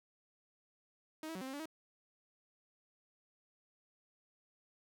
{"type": "tone with pitch steps", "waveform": "sawtooth", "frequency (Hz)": [313.7, 325, 186.6, 261.8, 266.4, 287.3, 318.6], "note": ["D#4", "E4", "F#3", "C4", "C4", "D4", "D#4"], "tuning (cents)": [14, -24, 15, 1, 31, -38, 41], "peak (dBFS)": -38, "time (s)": [1.23, 1.657], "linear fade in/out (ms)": 2, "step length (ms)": 61, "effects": []}